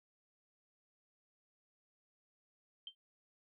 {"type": "tone with exponential decay", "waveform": "sine", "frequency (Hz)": 3136, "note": "G7", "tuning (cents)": 0, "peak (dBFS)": -40, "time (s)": [2.87, 2.95], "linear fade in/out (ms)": 2, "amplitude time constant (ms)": 16, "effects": []}